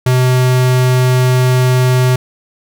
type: tone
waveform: square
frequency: 127.2 Hz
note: C3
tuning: 48 cents flat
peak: -9 dBFS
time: 0.06-2.16 s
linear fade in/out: 5 ms
effects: none